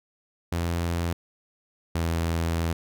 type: tone pair in turn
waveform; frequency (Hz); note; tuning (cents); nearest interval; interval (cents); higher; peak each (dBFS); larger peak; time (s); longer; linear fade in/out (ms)
sawtooth; 85.2 / 83.11; F2 / E2; -42 / +15; unison; 43; first; -21 / -20; second; 0.52-1.13 / 1.95-2.73; second; 5
effects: none